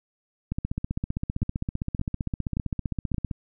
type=two click trains; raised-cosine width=5 ms; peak=-15 / -15 dBFS; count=4 / 44; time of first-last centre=1.42-3.144 / 0.52-3.312 s; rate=1.74 / 15.4 Hz; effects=none